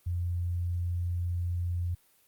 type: tone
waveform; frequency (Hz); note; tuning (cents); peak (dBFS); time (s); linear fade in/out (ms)
sine; 87.5; F2; +4; -28; 0.06-1.95; 10
effects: white hiss -65 dBFS RMS until 2.27 s + Opus 32 kbps